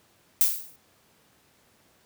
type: noise with exponential decay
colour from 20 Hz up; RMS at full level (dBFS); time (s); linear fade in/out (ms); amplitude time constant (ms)
violet; -17; 0.41-0.76; 0; 76
effects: pink hiss -62 dBFS RMS until 2.05 s + high-pass 100 Hz 12 dB/octave